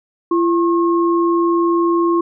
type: tone pair together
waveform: sine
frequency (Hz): 340 / 1079.4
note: F4 / C#6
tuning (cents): -46 / -46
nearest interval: octave + minor sixth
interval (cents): 2000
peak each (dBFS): -13 / -19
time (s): 0.31-2.21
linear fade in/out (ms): 5
effects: none